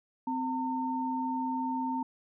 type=tone pair together; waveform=sine; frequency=258.3 / 908.6 Hz; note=C4 / A#5; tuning=-22 / -45 cents; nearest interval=octave + minor seventh; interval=2177 cents; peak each=-32 / -32 dBFS; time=0.27-2.03 s; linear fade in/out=5 ms; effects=none